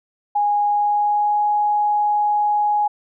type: tone with pitch glide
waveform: sine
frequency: 825 to 833.6 Hz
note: G#5 to G#5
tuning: -12 to +6 cents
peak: -15 dBFS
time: 0.35-2.88 s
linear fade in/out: 10 ms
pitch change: +18 cents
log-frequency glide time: 0.64-1.43 s
effects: none